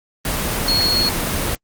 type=tone in noise; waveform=sine; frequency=4319 Hz; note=C#8; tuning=46 cents flat; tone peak=-15 dBFS; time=0.68-1.09 s; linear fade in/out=2 ms; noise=pink; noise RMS=-21 dBFS; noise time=0.25-1.55 s; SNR=+3 dB; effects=Opus 24 kbps